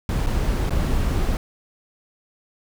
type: noise with dropouts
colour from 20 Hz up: brown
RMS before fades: -21 dBFS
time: 0.09-1.37 s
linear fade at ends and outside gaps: 1 ms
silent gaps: 0.263-0.269 / 0.695-0.706 s
effects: none